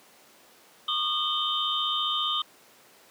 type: tone cluster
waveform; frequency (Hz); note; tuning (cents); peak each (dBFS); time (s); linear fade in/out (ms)
sine; 1121 / 1216 / 3073 / 3313 / 3639; C#6 / D#6 / G7 / G#7 / A#7; +19 / -40 / -35 / -5 / -42; -38 / -30 / -29 / -37 / -30; 0.88-2.42; 5
effects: pink hiss -55 dBFS RMS until 3.1 s + high-pass 300 Hz 12 dB/octave